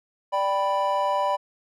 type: chord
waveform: triangle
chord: G major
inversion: second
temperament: equal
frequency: 587.3 / 784 / 987.8 Hz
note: D5 / G5 / B5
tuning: 0 / 0 / 0 cents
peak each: -24 / -26 / -22 dBFS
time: 0.32-1.37 s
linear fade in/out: 20 ms
effects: none